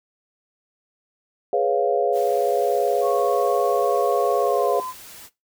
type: chord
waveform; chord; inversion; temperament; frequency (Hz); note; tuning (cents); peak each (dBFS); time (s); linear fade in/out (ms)
sine; C# dominant seventh; second; equal; 415.3 / 493.9 / 554.4 / 698.5; G#4 / B4 / C#5 / E#5; 0 / 0 / 0 / 0; -23; 1.53-4.8; 2
type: noise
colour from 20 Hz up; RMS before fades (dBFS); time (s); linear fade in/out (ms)
white; -42; 2.12-5.3; 50
type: tone with pitch glide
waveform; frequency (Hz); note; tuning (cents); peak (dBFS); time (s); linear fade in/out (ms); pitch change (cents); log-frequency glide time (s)
sine; 1100 to 1020.4; C#6 to C6; -14 to -44; -28; 3.01-4.94; 50; -130; 4.4-4.76
effects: noise-tail reverb RT60 0.2 s tail -18 dB re dry